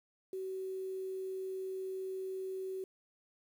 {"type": "tone with quantisation", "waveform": "sine", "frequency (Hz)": 378.8, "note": "F#4", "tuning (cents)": 41, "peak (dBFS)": -37, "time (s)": [0.33, 2.84], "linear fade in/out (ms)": 2, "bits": 10, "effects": []}